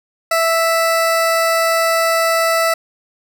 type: tone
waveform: 20% pulse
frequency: 659.3 Hz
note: E5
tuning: in tune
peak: -8 dBFS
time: 0.31-2.74 s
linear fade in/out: 5 ms
effects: none